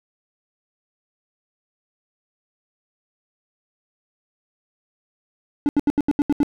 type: tone bursts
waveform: triangle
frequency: 290 Hz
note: D4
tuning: 22 cents flat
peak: -12 dBFS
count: 8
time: 5.66-6.431 s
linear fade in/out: 0 ms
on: 29 ms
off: 77 ms
effects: none